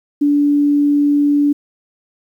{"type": "tone", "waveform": "sine", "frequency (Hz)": 289.5, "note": "D4", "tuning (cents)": -25, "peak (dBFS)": -10, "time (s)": [0.21, 1.53], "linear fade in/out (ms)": 10, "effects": ["8-bit"]}